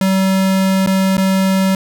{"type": "tone with dropouts", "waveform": "square", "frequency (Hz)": 191, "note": "G3", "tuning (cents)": -45, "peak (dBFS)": -12, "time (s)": [0.01, 1.75], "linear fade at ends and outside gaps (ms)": 2, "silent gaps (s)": [[0.863, 0.872], [1.17, 1.179]], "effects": []}